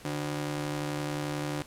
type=ring-modulated tone; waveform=sawtooth; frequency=222 Hz; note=A3; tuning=16 cents sharp; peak=-24 dBFS; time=0.05-1.62 s; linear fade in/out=0 ms; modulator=75.3 Hz; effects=pink hiss -51 dBFS RMS until 1.66 s + low-pass 12000 Hz 12 dB/octave